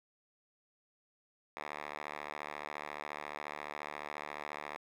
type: tone with band-pass filter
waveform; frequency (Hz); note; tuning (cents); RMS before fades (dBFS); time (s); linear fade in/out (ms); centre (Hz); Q
5% pulse; 74.3; D2; +21; -44; 1.57-4.77; 0; 1500; 1.7
effects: 11-bit